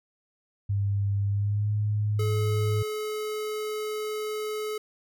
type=tone with pitch glide; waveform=sine; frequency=100.2 to 105.06 Hz; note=G2 to G#2; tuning=+38 to +20 cents; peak=-23 dBFS; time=0.69-2.83 s; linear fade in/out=10 ms; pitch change=+82 cents; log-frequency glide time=1.28-1.71 s
type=tone; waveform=square; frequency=427.4 Hz; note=G#4; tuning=50 cents sharp; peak=-30 dBFS; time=2.19-4.78 s; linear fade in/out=5 ms
effects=none